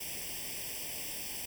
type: noise with comb filter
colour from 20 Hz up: white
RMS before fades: -40 dBFS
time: 0-1.46 s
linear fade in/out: 10 ms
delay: 0.37 ms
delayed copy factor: +0.9
effects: none